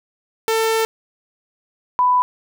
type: tone pair in turn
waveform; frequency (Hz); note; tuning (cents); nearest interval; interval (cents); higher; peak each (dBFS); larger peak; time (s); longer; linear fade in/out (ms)
sawtooth / sine; 446.9 / 994.6; A4 / B5; +27 / +12; octave + major second; 1385; second; -12; neither; 0.48-0.85 / 1.99-2.22; first; 0
effects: none